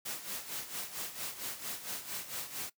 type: noise with tremolo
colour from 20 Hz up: white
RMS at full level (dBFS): -38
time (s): 0.05-2.7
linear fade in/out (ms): 10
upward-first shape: sine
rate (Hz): 4.4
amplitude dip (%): 70
effects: noise-tail reverb RT60 0.1 s tail -19 dB re dry + high-pass 100 Hz 12 dB/octave